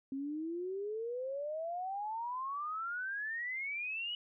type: exponential sweep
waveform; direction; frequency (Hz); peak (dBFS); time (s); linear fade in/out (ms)
sine; up; 265.3 to 2960; -36; 0.12-4.15; 2
effects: none